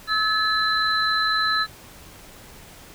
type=tone cluster; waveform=sine; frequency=1296 / 1716 / 4039 Hz; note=E6 / A6 / B7; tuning=-30 / -44 / +38 cents; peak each=-23 / -23 / -24 dBFS; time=0.07-1.67 s; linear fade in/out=50 ms; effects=pink hiss -45 dBFS RMS until 2.94 s

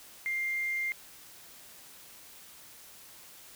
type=tone; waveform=triangle; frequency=2100 Hz; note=C7; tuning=6 cents sharp; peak=-26 dBFS; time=0.26-0.92 s; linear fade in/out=0 ms; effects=tanh soft clip ceiling -27 dBFS + white hiss -52 dBFS RMS until 3.55 s

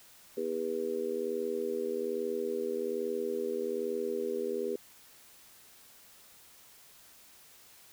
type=harmonic tone; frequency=81.2 Hz; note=E2; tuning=26 cents flat; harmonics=3 / 4 / 5 / 6; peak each=-41 / -42 / -33 / -36 dBFS; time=0.37-4.76 s; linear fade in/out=5 ms; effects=white hiss -57 dBFS RMS until 7.92 s

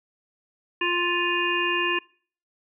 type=harmonic tone with a mistuned harmonic; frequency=350 Hz; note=F4; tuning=4 cents sharp; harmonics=1 / 3 / 5 / 7 / 8; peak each=-28 / -28 / -28 / -28 / -28 dBFS; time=0.81-1.99 s; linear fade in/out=5 ms; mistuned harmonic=7; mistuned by=+23 cents; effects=noise-tail reverb RT60 0.5 s tail -25 dB re dry

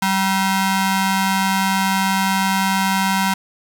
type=ring-modulated tone; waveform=sawtooth; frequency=577 Hz; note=D5; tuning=31 cents flat; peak=-9 dBFS; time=0.02-3.34 s; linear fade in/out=5 ms; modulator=384 Hz; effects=none

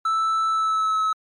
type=tone with pitch glide; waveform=triangle; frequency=1318.5 to 1291.4 Hz; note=E6 to E6; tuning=0 to -36 cents; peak=-17 dBFS; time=0.05-1.13 s; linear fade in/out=5 ms; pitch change=-36 cents; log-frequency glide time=0.48-1.01 s; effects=MP3 48 kbps

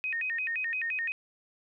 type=tone with vibrato; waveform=sine; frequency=2154 Hz; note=C7; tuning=50 cents sharp; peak=-29 dBFS; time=0.04-1.12 s; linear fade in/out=0 ms; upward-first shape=square; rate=5.8 Hz; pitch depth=270 cents each way; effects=none

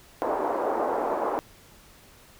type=band-pass noise; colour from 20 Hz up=white; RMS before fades=-27 dBFS; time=0.22-1.39 s; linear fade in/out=0 ms; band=320 to 910 Hz; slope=24 dB/octave; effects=pink hiss -53 dBFS RMS until 2.39 s

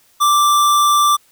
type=tone; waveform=square; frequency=1174.7 Hz; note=D6; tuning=in tune; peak=-11 dBFS; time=0.2-1.17 s; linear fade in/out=20 ms; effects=white hiss -54 dBFS RMS until 1.31 s

